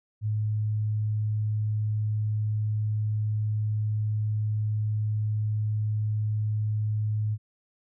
sine tone, 106.9 Hz, A2, 49 cents flat, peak -24 dBFS, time 0.21-7.38 s, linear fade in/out 50 ms, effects none

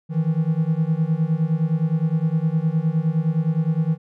triangle beating tone pair, 155.56 / 165.26 Hz, D#3 / E3, 0 / +5 cents, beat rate 9.7 Hz, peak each -19 dBFS, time 0.09-3.98 s, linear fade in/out 50 ms, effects none

